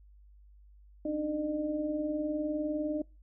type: tone cluster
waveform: sine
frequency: 285.2 / 305.1 / 605 Hz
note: C#4 / D#4 / D#5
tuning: +49 / -34 / -49 cents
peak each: -39 / -32 / -35 dBFS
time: 1.05-3.02 s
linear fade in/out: 5 ms
effects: noise-tail reverb RT60 0.3 s tail -25 dB re dry + added 50 Hz sine -54 dBFS peak until 3.22 s